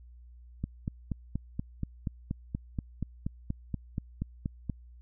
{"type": "click train", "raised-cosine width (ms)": 5, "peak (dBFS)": -19, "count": 18, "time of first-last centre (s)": [0.64, 4.697], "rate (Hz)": 4.19, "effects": ["added 60 Hz sine -49 dBFS peak until 5.01 s"]}